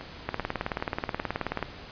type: two click trains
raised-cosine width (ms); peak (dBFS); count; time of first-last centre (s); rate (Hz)
0.5; -24 / -13; 5 / 26; 0.01-1.591 / 0.29-1.627; 2.53 / 18.7
effects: pink hiss -44 dBFS RMS until 1.91 s + resampled to 11025 Hz